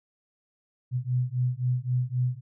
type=beating tone pair; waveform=sine; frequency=123.47 / 127.27 Hz; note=B2 / C3; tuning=0 / -48 cents; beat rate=3.8 Hz; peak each=-27 dBFS; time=0.91-2.41 s; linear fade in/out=50 ms; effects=none

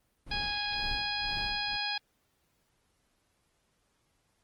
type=noise with tremolo; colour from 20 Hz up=brown; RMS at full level=-40 dBFS; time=0.26-1.77 s; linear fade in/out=10 ms; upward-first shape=sine; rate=2 Hz; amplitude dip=85%
type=harmonic tone; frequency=827 Hz; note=G#5; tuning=8 cents flat; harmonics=1 / 2 / 3 / 4 / 5 / 6; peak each=-38 / -38 / -38 / -38 / -38 / -38 dBFS; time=0.31-1.98 s; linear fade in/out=5 ms
effects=pink hiss -74 dBFS RMS until 4.43 s + Opus 24 kbps

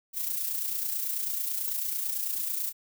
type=noise with amplitude modulation; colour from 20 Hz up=violet; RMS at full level=-29 dBFS; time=0.13-2.73 s; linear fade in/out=50 ms; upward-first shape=sine; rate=29.1 Hz; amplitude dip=50%; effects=none

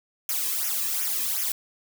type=noise with flanger; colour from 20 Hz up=blue; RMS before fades=-27 dBFS; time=0.29-1.52 s; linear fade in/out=2 ms; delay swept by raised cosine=0.23 to 1.43 ms; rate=2.7 Hz; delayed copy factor=-0.9; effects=none

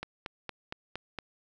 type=click train; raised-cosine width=0.3 ms; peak=-20 dBFS; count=6; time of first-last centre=0.03-1.187 s; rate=4.32 Hz; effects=none

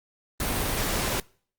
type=noise; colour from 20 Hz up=pink; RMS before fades=-27 dBFS; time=0.4-1.2 s; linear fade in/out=2 ms; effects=noise-tail reverb RT60 0.5 s tail -25 dB re dry + Opus 32 kbps

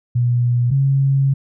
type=tone pair in turn; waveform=sine; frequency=121.4 / 136.74 Hz; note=B2 / C#3; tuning=-29 / -23 cents; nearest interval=major second; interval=206 cents; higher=second; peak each=-13 / -12 dBFS; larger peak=second; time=0.15-0.71 / 0.71-1.34 s; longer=second; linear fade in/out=10 ms; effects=none

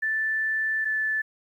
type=tone pair in turn; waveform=sine; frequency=1760 / 1746.8 Hz; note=A6 / A6; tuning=0 / -13 cents; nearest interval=unison; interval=13 cents; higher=first; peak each=-23 dBFS; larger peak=neither; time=0.02-0.85 / 0.85-1.22 s; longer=first; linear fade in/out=10 ms; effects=10-bit

